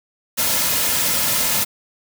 white noise with comb filter, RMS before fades -19 dBFS, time 0.37-1.65 s, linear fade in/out 20 ms, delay 2.6 ms, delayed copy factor -0.5, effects none

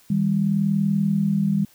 sine tone pair together, 159.43 / 200 Hz, D#3 / G3, +43 / +35 cents, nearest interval major third, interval 392 cents, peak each -23 / -19 dBFS, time 0.1-1.65 s, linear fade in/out 5 ms, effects white hiss -55 dBFS RMS until 1.74 s

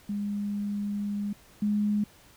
sine tone pair in turn, 204.3 / 208 Hz, G#3 / G#3, -28 / +3 cents, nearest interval unison, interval 31 cents, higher second, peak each -28 / -23 dBFS, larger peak second, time 0.09-1.33 / 1.62-2.04 s, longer first, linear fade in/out 5 ms, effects pink hiss -56 dBFS RMS until 2.36 s

